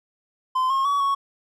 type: tone with pitch steps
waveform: triangle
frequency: 1031 / 1077 / 1132 / 1110 Hz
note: C6 / C6 / C#6 / C#6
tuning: -26 / +50 / +36 / +2 cents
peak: -17 dBFS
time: 0.55-1.15 s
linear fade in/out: 10 ms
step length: 150 ms
effects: none